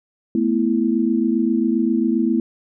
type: chord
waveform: sine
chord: A suspended second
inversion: none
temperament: just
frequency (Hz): 220 / 247.5 / 330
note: A3 / B3 / E4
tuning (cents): 0 / +4 / +2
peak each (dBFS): -20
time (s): 0.35-2.4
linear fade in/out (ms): 2
effects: none